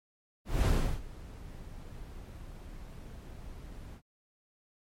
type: noise with ADSR envelope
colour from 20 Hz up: brown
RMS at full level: -23 dBFS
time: 0.45-4.02 s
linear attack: 210 ms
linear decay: 340 ms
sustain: -22 dB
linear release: 72 ms
effects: MP3 64 kbps